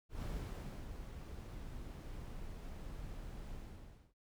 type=noise with ADSR envelope; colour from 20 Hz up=brown; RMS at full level=-40 dBFS; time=0.09-4.14 s; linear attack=130 ms; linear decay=670 ms; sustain=-7 dB; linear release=620 ms; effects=none